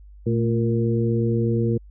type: harmonic tone with a mistuned harmonic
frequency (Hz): 116.54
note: A#2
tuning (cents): 0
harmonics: 1 / 2 / 3 / 4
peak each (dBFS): -21 / -24 / -26 / -27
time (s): 0.26-1.78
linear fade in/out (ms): 10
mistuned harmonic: 2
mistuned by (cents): -62
effects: added 50 Hz sine -42 dBFS peak until 1.9 s